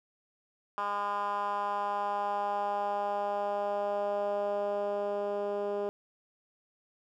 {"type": "tone with band-pass filter sweep", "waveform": "10% pulse", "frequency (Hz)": 203.6, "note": "G#3", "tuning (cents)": -34, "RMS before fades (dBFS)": -32, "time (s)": [0.78, 5.89], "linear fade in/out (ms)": 0, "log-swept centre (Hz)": [1100, 470], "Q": 3.1, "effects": []}